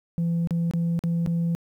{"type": "tone with dropouts", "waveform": "sine", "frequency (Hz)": 168.8, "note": "E3", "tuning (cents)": 41, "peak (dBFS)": -19, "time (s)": [0.18, 1.55], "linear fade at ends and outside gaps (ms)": 0, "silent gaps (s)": [[0.473, 0.508], [0.711, 0.736], [0.991, 1.038], [1.262, 1.273]], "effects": ["tanh soft clip ceiling -20 dBFS", "10-bit"]}